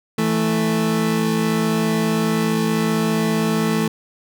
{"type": "tone pair together", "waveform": "30% pulse", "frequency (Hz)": [164.81, 220], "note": ["E3", "A3"], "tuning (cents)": [0, 0], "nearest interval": "perfect fourth", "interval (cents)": 500, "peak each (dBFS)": [-19, -16], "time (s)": [0.18, 3.88], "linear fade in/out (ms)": 5, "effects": []}